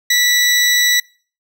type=tone; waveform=20% pulse; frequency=1958 Hz; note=B6; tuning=15 cents flat; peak=-6 dBFS; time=0.1-1 s; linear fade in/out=5 ms; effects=noise-tail reverb RT60 0.4 s tail -23 dB re dry